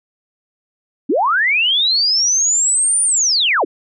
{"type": "linear two-way sweep", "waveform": "sine", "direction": "up then down", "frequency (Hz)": [225.5, 9397, 225.5], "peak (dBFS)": -12, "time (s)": [1.09, 3.65], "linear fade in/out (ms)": 10, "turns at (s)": 3.03, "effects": []}